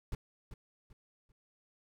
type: noise with echo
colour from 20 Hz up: brown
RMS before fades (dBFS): -36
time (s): 0.12-0.15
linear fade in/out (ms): 2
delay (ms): 390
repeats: 3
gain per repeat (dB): -10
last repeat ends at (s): 1.32
effects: none